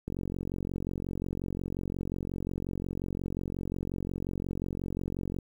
click train, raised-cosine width 3 ms, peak -21 dBFS, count 243, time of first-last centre 0.08-5.387 s, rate 45.6 Hz, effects 9-bit

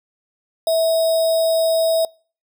sine tone with sample-and-hold, 652 Hz, E5, 19 cents flat, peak -14 dBFS, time 0.67-2.05 s, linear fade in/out 2 ms, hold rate 4410 Hz, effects noise-tail reverb RT60 0.4 s tail -25 dB re dry

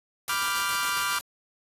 white noise with tremolo, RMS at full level -34 dBFS, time 0.28-1.21 s, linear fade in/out 0 ms, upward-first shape square, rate 7.3 Hz, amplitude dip 40%
sawtooth chord, G dominant seventh, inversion first, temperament equal, 987.8 / 1174.7 / 1396.9 / 1568 Hz, B5 / D6 / F6 / G6, 0 / 0 / 0 / 0 cents, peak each -30 / -26 / -26 / -31 dBFS, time 0.29-1.19 s, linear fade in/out 5 ms
effects resampled to 32000 Hz

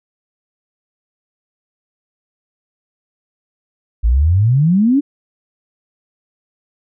sine exponential sweep, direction up, 52.6 to 297.3 Hz, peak -9 dBFS, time 4.03-5.01 s, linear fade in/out 20 ms, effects none

